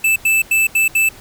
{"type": "tone bursts at uneven times", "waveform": "square", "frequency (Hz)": 2637, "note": "E7", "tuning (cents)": 0, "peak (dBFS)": -12, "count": 5, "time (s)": [[0.04, 0.16], [0.25, 0.42], [0.51, 0.67], [0.75, 0.88], [0.95, 1.09]], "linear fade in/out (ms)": 5, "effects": ["pink hiss -41 dBFS RMS until 1.2 s"]}